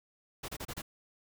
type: noise bursts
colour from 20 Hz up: pink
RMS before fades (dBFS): -40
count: 5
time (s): 0.43-0.82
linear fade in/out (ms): 10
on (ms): 54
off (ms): 30
effects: none